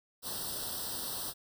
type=noise with comb filter; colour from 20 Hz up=white; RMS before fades=-38 dBFS; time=0.22-1.34 s; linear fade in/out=50 ms; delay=0.22 ms; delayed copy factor=+1; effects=none